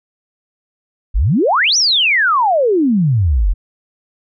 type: exponential two-way sweep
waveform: sine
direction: up then down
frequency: 38.99 to 6060 to 38.99 Hz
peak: -10 dBFS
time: 1.14-3.54 s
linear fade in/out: 20 ms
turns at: 1.77 s
effects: none